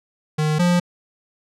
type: tone pair in turn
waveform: square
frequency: 153.4 / 176.24 Hz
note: D#3 / F3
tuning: -24 / +16 cents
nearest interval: major second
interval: 240 cents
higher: second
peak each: -18 / -15 dBFS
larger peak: second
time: 0.38-0.59 / 0.59-0.8 s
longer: neither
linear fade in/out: 10 ms
effects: low-pass 9000 Hz 12 dB/octave